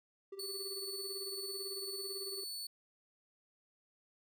triangle tone with tremolo, 392 Hz, G4, in tune, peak -40 dBFS, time 0.32-2.44 s, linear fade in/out 5 ms, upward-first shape sine, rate 18 Hz, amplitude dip 75%
sawtooth tone, 4452 Hz, C#8, 7 cents sharp, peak -38 dBFS, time 0.39-2.67 s, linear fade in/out 5 ms
effects none

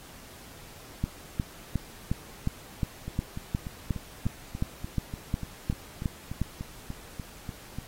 two click trains, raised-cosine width 5 ms, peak -14 / -22 dBFS, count 16 / 17, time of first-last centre 1.04-6.416 / 3.08-7.786 s, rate 2.79 / 3.4 Hz, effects pink hiss -49 dBFS RMS until 7.87 s + AAC 48 kbps

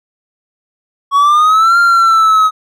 triangle exponential two-way sweep, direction up then down, 1108.7 to 1396.9 to 1266 Hz, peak -4 dBFS, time 1.11-2.51 s, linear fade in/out 50 ms, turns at 1.79 s, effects none

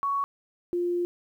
sine tone pair in turn, 1117 / 350.6 Hz, C#6 / F4, +13 / +7 cents, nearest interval octave + minor sixth, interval 2006 cents, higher first, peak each -24 dBFS, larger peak neither, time 0.03-0.24 / 0.73-1.05 s, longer second, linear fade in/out 0 ms, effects 10-bit

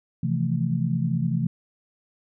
sine chord, F major seventh, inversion second, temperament equal, 130.81 / 164.81 / 174.61 / 220 Hz, C3 / E3 / F3 / A3, 0 / 0 / 0 / 0 cents, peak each -26 / -25 / -30 / -29 dBFS, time 0.23-1.47 s, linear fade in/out 5 ms, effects none

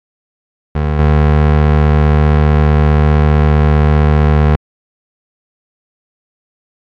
25% pulse tone with level steps, 75.3 Hz, D2, 44 cents sharp, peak -8 / -3 dBFS, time 0.75-4.56 s, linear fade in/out 5 ms, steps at 0.99 s, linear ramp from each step 2 ms, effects low-pass 2000 Hz 12 dB/octave + MP3 96 kbps

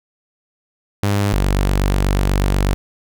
sawtooth tone pair in turn, 101.1 / 48.18 Hz, G#2 / G1, -46 / -29 cents, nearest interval octave + minor second, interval 1283 cents, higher first, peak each -11 / -10 dBFS, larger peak second, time 1.03-1.33 / 1.33-2.74 s, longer second, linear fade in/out 0 ms, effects none

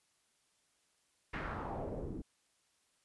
pink noise with low-pass filter sweep, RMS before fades -41 dBFS, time 1.33-2.22 s, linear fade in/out 10 ms, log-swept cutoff 2100 to 270 Hz, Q 2.2, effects white hiss -75 dBFS RMS until 3.04 s + resampled to 24000 Hz

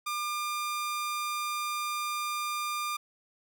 sawtooth tone, 1200 Hz, D6, 37 cents sharp, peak -27 dBFS, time 0.06-2.97 s, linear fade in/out 10 ms, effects none

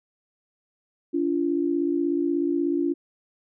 sine tone pair together, 286.5 / 343 Hz, D4 / F4, -43 / -31 cents, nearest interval minor third, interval 312 cents, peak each -24 dBFS, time 1.13-2.94 s, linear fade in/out 20 ms, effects none

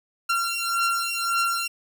sawtooth beating tone pair, 1372 / 1373.8 Hz, F6 / F6, -31 / -29 cents, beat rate 1.8 Hz, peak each -22 dBFS, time 0.29-1.68 s, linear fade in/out 10 ms, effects none

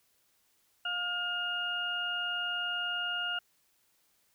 harmonic tone, 710 Hz, F5, 28 cents sharp, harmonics 1 / 2 / 4, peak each -42 / -34 / -34 dBFS, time 0.85-3.39 s, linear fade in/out 5 ms, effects white hiss -71 dBFS RMS until 4.34 s

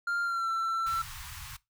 triangle tone with pitch glide, 1396.9 to 1341.5 Hz, F6 to E6, 0 to +30 cents, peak -26 dBFS, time 0.07-1.02 s, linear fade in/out 5 ms, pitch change -70 cents, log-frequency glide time 0.23-0.48 s
pink band-stop noise, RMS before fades -43 dBFS, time 0.86-1.57 s, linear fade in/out 10 ms, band 140 to 910 Hz, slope 48 dB/octave
effects noise-tail reverb RT60 0.2 s tail -20 dB re dry

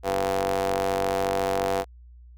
sawtooth ring-modulated tone, 94.1 Hz, F#2, 30 cents sharp, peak -16 dBFS, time 0.03-1.85 s, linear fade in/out 50 ms, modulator 589 Hz, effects added 60 Hz sine -45 dBFS peak until 2.37 s

